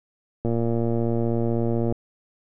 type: click train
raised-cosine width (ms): 2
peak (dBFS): -12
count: 172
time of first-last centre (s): 0.45-1.924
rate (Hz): 116
effects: none